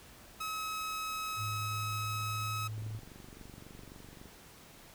sawtooth tone, 1281 Hz, E6, 50 cents flat, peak -32 dBFS, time 0.4-2.68 s, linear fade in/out 10 ms
sine tone with pitch glide, 106.2 to 108.37 Hz, G#2 to A2, +39 to -26 cents, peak -37 dBFS, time 1.36-3.01 s, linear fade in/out 50 ms, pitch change +35 cents, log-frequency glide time 1.58-2.84 s
click train, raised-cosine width 3 ms, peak -38 dBFS, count 36, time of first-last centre 2.78-4.257 s, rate 23.7 Hz
effects pink hiss -55 dBFS RMS until 4.94 s

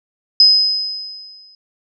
sine tone with exponential decay, 5050 Hz, D#8, 25 cents sharp, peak -4 dBFS, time 0.4-1.55 s, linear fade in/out 2 ms, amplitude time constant 250 ms, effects none

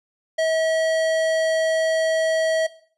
sine tone with hard clipping, 643 Hz, E5, 43 cents flat, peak -20 dBFS, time 0.38-2.67 s, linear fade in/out 10 ms, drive 17 dB, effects noise-tail reverb RT60 0.5 s tail -17 dB re dry + resampled to 32000 Hz

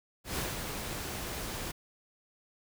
pink noise with ADSR envelope, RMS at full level -33 dBFS, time 0.24-1.72 s, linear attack 130 ms, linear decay 180 ms, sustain -5 dB, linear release 13 ms, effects none

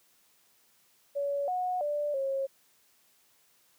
sine tone with pitch steps, 566 / 730 / 588 / 542 Hz, C#5 / F#5 / D5 / C#5, +36 / -24 / +2 / -39 cents, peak -28 dBFS, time 1.15-2.47 s, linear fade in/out 20 ms, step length 330 ms, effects white hiss -66 dBFS RMS until 3.78 s + high-pass 100 Hz 12 dB/octave

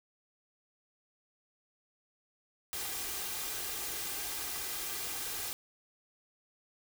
white noise with comb filter, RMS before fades -38 dBFS, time 2.73-5.53 s, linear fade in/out 0 ms, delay 2.5 ms, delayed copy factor +0.5, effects none

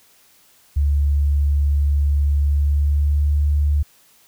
sine tone with pitch glide, 71.8 to 73.14 Hz, D2 to D2, -39 to -7 cents, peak -14 dBFS, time 0.76-3.83 s, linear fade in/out 10 ms, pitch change +32 cents, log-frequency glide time 2.44-3.29 s, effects white hiss -54 dBFS RMS until 4.27 s

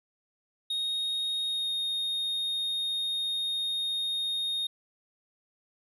triangle tone with pitch glide, 3729 to 3703 Hz, A#7 to A#7, 0 to -12 cents, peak -27 dBFS, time 0.7-4.67 s, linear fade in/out 5 ms, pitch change -12 cents, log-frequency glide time 1.46-1.71 s, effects none

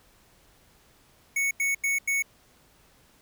square tone bursts, 2217 Hz, C#7, in tune, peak -24 dBFS, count 4, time 1.36-2.224 s, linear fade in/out 5 ms, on 150 ms, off 88 ms, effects pink hiss -60 dBFS RMS until 3.21 s

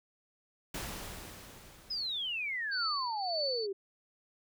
pink noise with exponential decay, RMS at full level -38 dBFS, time 0.74-3.09 s, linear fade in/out 5 ms, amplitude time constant 510 ms
sine exponential sweep, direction down, 5160 to 378.3 Hz, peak -33 dBFS, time 1.9-3.73 s, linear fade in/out 10 ms
sine tone with tremolo, 4491 Hz, C#8, 22 cents sharp, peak -31 dBFS, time 2.71-3.67 s, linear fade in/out 20 ms, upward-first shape triangle, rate 1.7 Hz, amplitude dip 80%
effects none

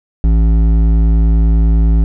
sine tone with hard clipping, 55 Hz, A1, in tune, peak -9 dBFS, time 0.24-2.04 s, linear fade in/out 0 ms, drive 10 dB, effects none

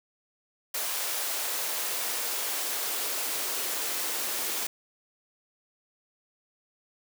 white noise with high-pass filter sweep, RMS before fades -31 dBFS, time 0.74-4.67 s, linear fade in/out 5 ms, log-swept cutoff 550 to 310 Hz, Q 1.2, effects none

